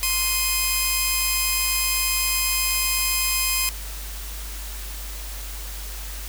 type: tone pair together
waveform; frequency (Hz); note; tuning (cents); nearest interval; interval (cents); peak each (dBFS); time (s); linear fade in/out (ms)
5% pulse; 1046.5 / 2502; C6 / D#7; 0 / +9; octave + minor third; 1509; -13; 0.03-3.69; 0
effects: added 50 Hz sine -32 dBFS peak until 6.28 s + white hiss -37 dBFS RMS until 6.28 s